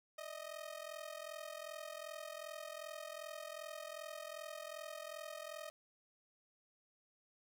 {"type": "ring-modulated tone", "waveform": "sawtooth", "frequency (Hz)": 622.3, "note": "D#5", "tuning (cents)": 0, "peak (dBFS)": -39, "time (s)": [0.18, 5.7], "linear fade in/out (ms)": 0, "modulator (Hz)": 21.3, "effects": []}